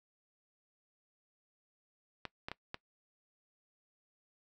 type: clicks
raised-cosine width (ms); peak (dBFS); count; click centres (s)
0.3; -23; 4; 2.253 / 2.485 / 2.516 / 2.744
effects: noise-tail reverb RT60 0.1 s tail -21 dB re dry